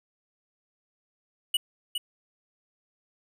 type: tone with echo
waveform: square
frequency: 2930 Hz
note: F#7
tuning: 18 cents flat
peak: -22 dBFS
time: 1.54-1.57 s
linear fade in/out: 5 ms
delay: 410 ms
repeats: 1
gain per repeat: -6 dB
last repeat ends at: 1.98 s
effects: none